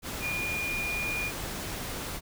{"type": "tone in noise", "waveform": "sine", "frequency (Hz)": 2428, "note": "D#7", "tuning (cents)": -43, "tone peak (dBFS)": -30, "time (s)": [0.2, 1.32], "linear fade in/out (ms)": 50, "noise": "pink", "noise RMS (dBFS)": -36, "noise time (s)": [0.02, 2.21], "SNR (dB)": 3, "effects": []}